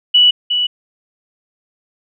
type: tone with echo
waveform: sine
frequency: 2950 Hz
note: F#7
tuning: 6 cents flat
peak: -6 dBFS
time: 0.14-0.31 s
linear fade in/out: 10 ms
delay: 360 ms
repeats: 1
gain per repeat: -7 dB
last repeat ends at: 0.67 s
effects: none